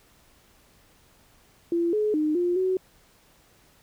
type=tone with pitch steps; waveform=sine; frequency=340.3 / 424.7 / 305.7 / 352.3 / 373.5 Hz; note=F4 / G#4 / D#4 / F4 / F#4; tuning=-45 / +39 / -30 / +15 / +16 cents; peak=-21 dBFS; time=1.72-2.77 s; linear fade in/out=2 ms; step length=210 ms; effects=pink hiss -59 dBFS RMS until 3.82 s